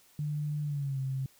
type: tone with pitch glide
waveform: sine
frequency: 148.9 to 133.42 Hz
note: D3 to C3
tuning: +24 to +34 cents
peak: -30 dBFS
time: 0.19-1.26 s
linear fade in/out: 2 ms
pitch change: -190 cents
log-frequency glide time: 0.64-1 s
effects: white hiss -62 dBFS RMS until 1.39 s